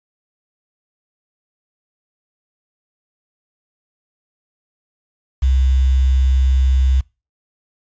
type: tone with quantisation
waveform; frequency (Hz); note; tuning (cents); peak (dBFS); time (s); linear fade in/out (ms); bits
sine; 65.41; C2; 0; -11; 5.42-7.01; 10; 6
effects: noise-tail reverb RT60 0.3 s tail -25 dB re dry + resampled to 16000 Hz